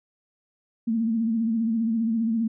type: tone with vibrato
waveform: sine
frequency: 226.1 Hz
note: A3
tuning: 47 cents sharp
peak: -21 dBFS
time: 0.87-2.48 s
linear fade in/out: 10 ms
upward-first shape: sine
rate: 15 Hz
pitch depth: 60 cents each way
effects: none